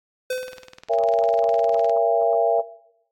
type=tone with exponential decay; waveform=square; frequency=509 Hz; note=C5; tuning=48 cents flat; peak=-22 dBFS; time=0.3-0.81 s; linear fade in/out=5 ms; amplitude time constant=110 ms
type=click train; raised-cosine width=0.2 ms; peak=-22 dBFS; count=32; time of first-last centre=0.33-1.896 s; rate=19.8 Hz
type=chord; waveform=sine; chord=A# diminished seventh; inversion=none; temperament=just; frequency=466.2 / 559.4 / 671.3 / 805.5 Hz; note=A#4 / C#5 / E5 / G5; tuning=0 / +16 / +31 / +47 cents; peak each=-22 / -26 / -20 / -26 dBFS; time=0.89-2.62 s; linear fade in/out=20 ms
effects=noise-tail reverb RT60 0.8 s tail -17 dB re dry + AAC 64 kbps